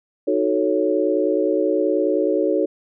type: chord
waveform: sine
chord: D# half-diminished seventh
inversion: none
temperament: equal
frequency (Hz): 311.1 / 370 / 440 / 554.4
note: D#4 / F#4 / A4 / C#5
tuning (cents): 0 / 0 / 0 / 0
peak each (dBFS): -22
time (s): 0.27-2.66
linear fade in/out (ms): 10
effects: none